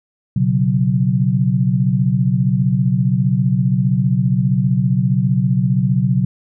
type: chord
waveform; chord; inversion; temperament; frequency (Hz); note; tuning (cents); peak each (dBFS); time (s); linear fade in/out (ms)
sine; B suspended second; none; equal; 123.47 / 138.59 / 185; B2 / C#3 / F#3; 0 / 0 / 0; -17; 0.36-6.25; 5
effects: none